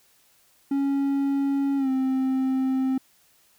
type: tone with pitch glide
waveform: triangle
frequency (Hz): 277.2 to 262.9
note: C#4 to C4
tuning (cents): 0 to +8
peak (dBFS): -19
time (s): 0.71-2.98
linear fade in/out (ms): 5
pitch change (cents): -92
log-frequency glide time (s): 1.77-1.89
effects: white hiss -61 dBFS RMS until 3.58 s